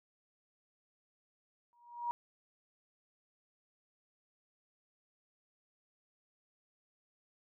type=tone with exponential growth; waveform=sine; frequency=953 Hz; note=A#5; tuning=38 cents sharp; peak=-30 dBFS; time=1.73-2.11 s; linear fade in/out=0 ms; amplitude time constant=82 ms; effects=none